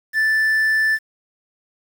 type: tone with quantisation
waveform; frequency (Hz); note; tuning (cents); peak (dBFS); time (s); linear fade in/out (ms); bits
triangle; 1760; A6; 0; -13; 0.13-0.99; 50; 7
effects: none